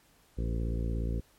harmonic tone with a mistuned harmonic, 56.9 Hz, A#1, 41 cents flat, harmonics 1 / 2 / 3 / 4 / 5 / 6 / 7 / 8 / 9, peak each -30 / -36 / -40 / -42 / -44 / -46 / -47 / -48 / -49 dBFS, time 0.37-1.21 s, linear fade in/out 20 ms, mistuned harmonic 8, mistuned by +16 cents, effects pink hiss -64 dBFS RMS until 1.38 s + MP3 64 kbps

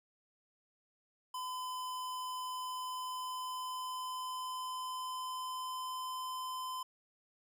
square tone with pitch glide, 1014 to 1024 Hz, B5 to C6, +45 to -38 cents, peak -39 dBFS, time 1.34-6.83 s, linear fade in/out 5 ms, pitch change +17 cents, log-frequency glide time 2.58-6.2 s, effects none

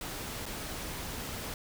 pink noise with dropouts, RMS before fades -39 dBFS, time 0.01-1.54 s, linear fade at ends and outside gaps 2 ms, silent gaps 0.457-0.462 s, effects none

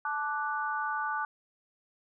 sine chord, D major, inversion second, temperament equal with one note detuned, 871.9 / 1174.7 / 1480 Hz, A5 / D6 / F#6, -16 / 0 / 0 cents, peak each -34 dBFS, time 0.05-1.25 s, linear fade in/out 2 ms, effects none

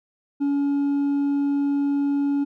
sine tone with hard clipping, 282.8 Hz, C#4, 35 cents sharp, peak -20 dBFS, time 0.4-2.45 s, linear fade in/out 20 ms, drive 2 dB, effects none

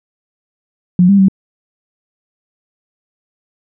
sine tone with pitch steps, 179.4 / 199 / 192.3 Hz, F3 / G3 / G3, +47 / +26 / -33 cents, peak -5 dBFS, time 0.99-1.284 s, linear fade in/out 2 ms, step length 98 ms, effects none

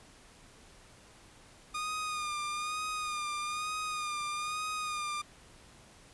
sawtooth tone with vibrato, 1222 Hz, D#6, 32 cents flat, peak -30 dBFS, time 1.74-5.22 s, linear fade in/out 10 ms, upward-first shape sine, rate 1.1 Hz, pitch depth 41 cents each way, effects pink hiss -57 dBFS RMS until 6.13 s + resampled to 24000 Hz

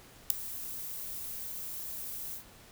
violet noise with ADSR envelope, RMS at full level -17 dBFS, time 0.3-2.44 s, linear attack 4 ms, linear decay 3 ms, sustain -23 dB, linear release 100 ms, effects pink hiss -55 dBFS RMS until 2.71 s

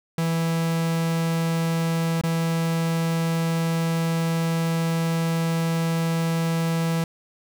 45% pulse tone with dropouts, 164.81 Hz, E3, in tune, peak -21 dBFS, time 0.18-7.04 s, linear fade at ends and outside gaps 2 ms, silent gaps 2.213-2.236 s, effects none

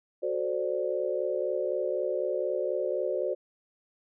sine chord, D dominant seventh, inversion first, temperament equal, 370 / 440 / 523.3 / 587.3 Hz, F#4 / A4 / C5 / D5, 0 / 0 / 0 / 0 cents, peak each -32 / -36 / -31 / -32 dBFS, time 0.22-3.35 s, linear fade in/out 20 ms, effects none

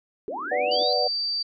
pink band-pass noise, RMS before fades -42 dBFS, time 0.28-0.84 s, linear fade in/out 5 ms, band 260 to 380 Hz, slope 48 dB/octave
sine linear sweep, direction up, 370 to 4186 Hz, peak -29 dBFS, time 0.28-0.93 s, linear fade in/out 0 ms
sine chord, B minor, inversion none, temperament equal, 493.9 / 587.3 / 740 Hz, B4 / D5 / F#5, 0 / 0 / 0 cents, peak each -26 dBFS, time 0.51-1.08 s, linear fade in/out 10 ms
sine tone, 4646 Hz, D8, 20 cents flat, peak -24 dBFS, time 0.71-1.43 s, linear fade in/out 10 ms
effects none

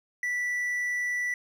triangle tone, 1965 Hz, B6, 9 cents flat, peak -25 dBFS, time 0.23-1.34 s, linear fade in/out 2 ms, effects none

